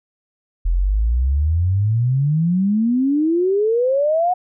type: exponential sweep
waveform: sine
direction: up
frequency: 40.7 to 740 Hz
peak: -14 dBFS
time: 0.65-4.34 s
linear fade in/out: 10 ms
effects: none